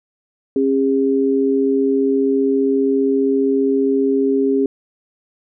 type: tone pair together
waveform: sine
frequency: 270.9 / 405.9 Hz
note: C#4 / G#4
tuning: -40 / -40 cents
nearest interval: perfect fifth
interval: 700 cents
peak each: -16 dBFS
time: 0.56-4.66 s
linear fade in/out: 2 ms
effects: none